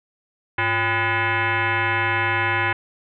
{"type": "tone with frequency modulation", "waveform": "sine", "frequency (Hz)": 349.4, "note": "F4", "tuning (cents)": 1, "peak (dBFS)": -18, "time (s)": [0.58, 2.73], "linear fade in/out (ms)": 5, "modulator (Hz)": 452, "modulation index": 4.8, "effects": []}